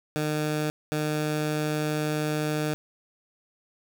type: tone bursts at uneven times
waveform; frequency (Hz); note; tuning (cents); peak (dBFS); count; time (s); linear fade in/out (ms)
15% pulse; 152.2; D#3; -38; -19; 2; 0.16-0.7 / 0.92-2.74; 0
effects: none